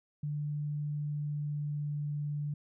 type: tone with pitch glide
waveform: sine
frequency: 147.8 to 146.95 Hz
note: D3 to D3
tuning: +11 to +1 cents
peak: -32 dBFS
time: 0.23-2.54 s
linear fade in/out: 5 ms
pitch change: -10 cents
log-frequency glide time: 0.93-2.09 s
effects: none